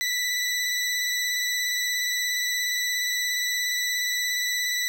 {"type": "tone with vibrato", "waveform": "20% pulse", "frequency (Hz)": 1975.5, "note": "B6", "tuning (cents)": 0, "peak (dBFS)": -19, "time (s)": [0.01, 4.88], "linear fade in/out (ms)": 0, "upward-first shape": "triangle", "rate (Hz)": 17, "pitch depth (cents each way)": 23, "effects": []}